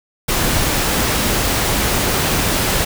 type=noise; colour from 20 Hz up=pink; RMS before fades=-17 dBFS; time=0.28-2.85 s; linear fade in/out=10 ms; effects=none